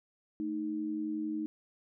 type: tone pair together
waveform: sine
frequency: 220 / 311.1 Hz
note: A3 / D#4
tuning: 0 / 0 cents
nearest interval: tritone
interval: 600 cents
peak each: -39 / -33 dBFS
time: 0.4-1.46 s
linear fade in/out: 0 ms
effects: none